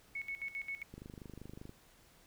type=tone with tremolo; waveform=sine; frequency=2207 Hz; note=C#7; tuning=8 cents flat; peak=-37 dBFS; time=0.15-0.83 s; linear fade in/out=5 ms; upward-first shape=square; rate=7.5 Hz; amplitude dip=80%
type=click train; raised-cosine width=3 ms; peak=-35 dBFS; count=20; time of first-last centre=0.94-1.694 s; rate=25.2 Hz
effects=pink hiss -64 dBFS RMS until 2.26 s